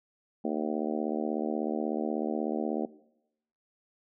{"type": "harmonic tone", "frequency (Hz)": 76.4, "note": "D#2", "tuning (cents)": -31, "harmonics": [3, 4, 5, 6, 7, 8, 9, 10], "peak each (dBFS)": [-32, -34, -36, -38, -39, -40, -41, -42], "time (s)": [0.44, 2.86], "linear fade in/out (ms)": 10, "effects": ["noise-tail reverb RT60 0.8 s tail -18 dB re dry"]}